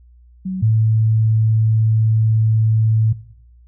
sine tone pair in turn, 187.3 / 110.47 Hz, F#3 / A2, +21 / +7 cents, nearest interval major sixth, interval 914 cents, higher first, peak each -20 / -11 dBFS, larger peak second, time 0.45-0.62 / 0.62-3.13 s, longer second, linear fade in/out 10 ms, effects noise-tail reverb RT60 0.8 s tail -19 dB re dry + added 60 Hz sine -44 dBFS peak until 3.67 s

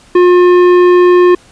sine tone with tanh clipping, 357.2 Hz, F4, 39 cents sharp, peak -5 dBFS, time 0.15-1.35 s, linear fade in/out 5 ms, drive 13 dB, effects pink hiss -43 dBFS RMS until 1.51 s + resampled to 22050 Hz

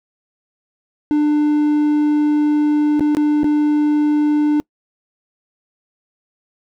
triangle tone with dropouts, 298.1 Hz, D4, 26 cents sharp, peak -10 dBFS, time 1.11-4.6 s, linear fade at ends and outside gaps 0 ms, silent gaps 2.995-3.007 / 3.149-3.169 / 3.433-3.443 s, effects noise-tail reverb RT60 0.1 s tail -26 dB re dry

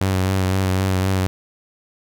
sawtooth tone with vibrato, 94.5 Hz, F#2, 37 cents sharp, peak -13 dBFS, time 0.01-1.27 s, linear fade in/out 0 ms, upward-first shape sine, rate 3.9 Hz, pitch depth 29 cents each way, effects none

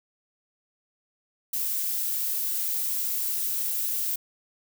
violet noise, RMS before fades -28 dBFS, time 1.53-4.16 s, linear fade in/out 5 ms, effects none

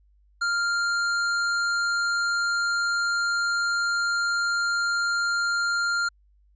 square tone, 1396.9 Hz, F6, in tune, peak -23 dBFS, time 0.41-6.09 s, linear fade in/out 10 ms, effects added 50 Hz sine -57 dBFS peak until 6.55 s + resampled to 16000 Hz

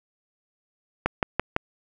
click train, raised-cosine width 0.5 ms, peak -6 dBFS, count 4, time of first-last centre 1.06-1.564 s, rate 5.95 Hz, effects none

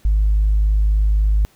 sine tone, 51.91 Hz, G#1, in tune, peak -11 dBFS, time 0.05-1.45 s, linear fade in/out 0 ms, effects tanh soft clip ceiling -9 dBFS + pink hiss -54 dBFS RMS until 1.55 s

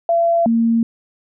sine tone pair in turn, 677 / 229.6 Hz, E5 / A#3, +46 / -26 cents, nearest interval octave + perfect fifth, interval 1872 cents, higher first, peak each -12 dBFS, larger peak neither, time 0.09-0.46 / 0.46-0.83 s, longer neither, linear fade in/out 2 ms, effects none

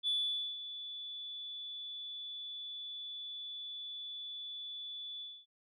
sine tone with ADSR envelope, 3460 Hz, A7, 30 cents flat, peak -28 dBFS, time 0.03-5.46 s, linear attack 46 ms, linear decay 490 ms, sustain -13 dB, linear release 250 ms, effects noise-tail reverb RT60 0.1 s tail -18 dB re dry + tanh soft clip ceiling -26 dBFS

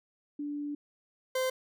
sine / 40% pulse tone pair in turn, 291.5 / 517.4 Hz, D4 / C5, -13 / -19 cents, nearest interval minor seventh, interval 994 cents, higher second, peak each -33 / -27 dBFS, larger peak second, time 0.39-0.75 / 1.35-1.5 s, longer first, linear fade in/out 5 ms, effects none

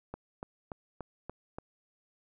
click train, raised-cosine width 1 ms, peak -25 dBFS, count 6, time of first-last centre 0.14-1.585 s, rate 3.46 Hz, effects none

